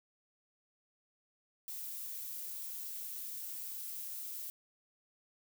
violet noise, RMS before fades -43 dBFS, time 1.68-4.5 s, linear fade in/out 0 ms, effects none

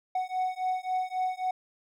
triangle beating tone pair, 740 / 743.7 Hz, F#5 / F#5, 0 / +9 cents, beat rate 3.7 Hz, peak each -29 dBFS, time 0.15-1.51 s, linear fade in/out 5 ms, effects none

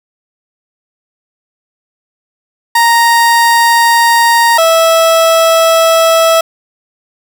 30% pulse tone pair in turn, 932.3 / 655.3 Hz, A#5 / E5, 0 / -10 cents, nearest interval tritone, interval 610 cents, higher first, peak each -3 dBFS, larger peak neither, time 2.75-4.58 / 4.58-6.41 s, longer neither, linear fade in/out 5 ms, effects none

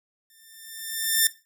5% pulse tone with exponential growth, 1792 Hz, A6, 31 cents sharp, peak -5 dBFS, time 0.3-1.27 s, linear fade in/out 2 ms, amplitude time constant 210 ms, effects noise-tail reverb RT60 0.3 s tail -17 dB re dry

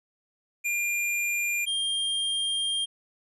square tone pair in turn, 2400 / 3204 Hz, D7 / G7, +37 / +37 cents, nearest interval perfect fourth, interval 500 cents, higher second, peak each -26 dBFS, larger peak neither, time 0.64-1.66 / 1.66-2.86 s, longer second, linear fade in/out 20 ms, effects resampled to 32000 Hz

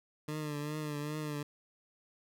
20% pulse tone with vibrato, 150 Hz, D3, 37 cents sharp, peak -31 dBFS, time 0.28-1.43 s, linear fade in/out 5 ms, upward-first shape triangle, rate 2.5 Hz, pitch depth 56 cents each way, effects none

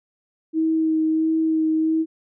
sine tone with vibrato, 318.3 Hz, D#4, 39 cents sharp, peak -17 dBFS, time 0.53-2.06 s, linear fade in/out 50 ms, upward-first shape sine, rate 1.5 Hz, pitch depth 14 cents each way, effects none

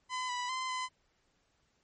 sawtooth tone with pitch steps, 1014 / 986 / 1032 / 1018 Hz, B5 / B5 / C6 / C6, +45 / -3 / -24 / -48 cents, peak -30 dBFS, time 0.09-0.89 s, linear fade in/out 50 ms, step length 200 ms, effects pink hiss -74 dBFS RMS until 1.83 s + MP3 32 kbps

